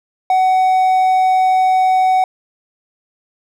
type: tone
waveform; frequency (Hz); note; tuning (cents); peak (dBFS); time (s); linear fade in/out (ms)
triangle; 749; F#5; +21; -8; 0.3-2.24; 2
effects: none